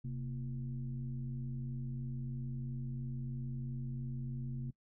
sine tone with frequency modulation, 131 Hz, C3, 2 cents sharp, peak -37 dBFS, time 0.04-4.71 s, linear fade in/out 10 ms, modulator 103 Hz, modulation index 0.74, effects noise-tail reverb RT60 0.1 s tail -23 dB re dry

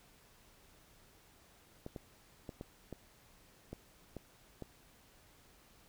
clicks, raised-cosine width 2 ms, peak -30 dBFS, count 8, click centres 1.864 / 1.962 / 2.492 / 2.611 / 2.927 / 3.73 / 4.167 / 4.623 s, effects pink hiss -64 dBFS RMS until 5.88 s

